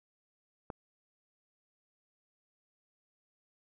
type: click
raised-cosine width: 1 ms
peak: -25 dBFS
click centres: 0.702 s
effects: none